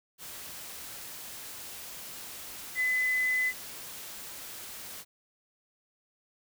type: tone in noise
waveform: sine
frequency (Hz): 2014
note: B6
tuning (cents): +33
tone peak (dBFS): -25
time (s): 2.75-3.53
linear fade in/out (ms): 50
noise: white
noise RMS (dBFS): -43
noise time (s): 0.18-5.05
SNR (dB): +15
effects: none